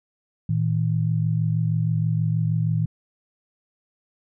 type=tone pair together; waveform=sine; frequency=113 / 159.3 Hz; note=A2 / D#3; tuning=+47 / +41 cents; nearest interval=tritone; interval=594 cents; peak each=-22 dBFS; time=0.49-2.86 s; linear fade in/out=5 ms; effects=none